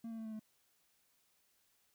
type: tone with pitch steps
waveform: triangle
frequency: 228.8 / 225.7 / 222.5 / 219.5 / 216.5 Hz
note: A#3 / A3 / A3 / A3 / A3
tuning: -32 / +44 / +20 / -4 / -28 cents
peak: -40 dBFS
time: 0.04-0.395 s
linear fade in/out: 5 ms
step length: 71 ms
effects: white hiss -75 dBFS RMS until 1.94 s